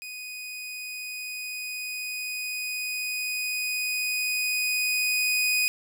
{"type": "tone with level ramp", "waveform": "sawtooth", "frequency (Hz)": 2489, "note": "D#7", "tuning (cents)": 0, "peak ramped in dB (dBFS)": [-33, -18], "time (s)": [0.02, 5.68], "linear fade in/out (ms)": 0, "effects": []}